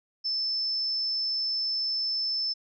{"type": "tone", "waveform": "sine", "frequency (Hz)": 5274, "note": "E8", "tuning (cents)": 0, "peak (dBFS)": -26, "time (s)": [0.24, 2.54], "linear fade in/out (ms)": 20, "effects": []}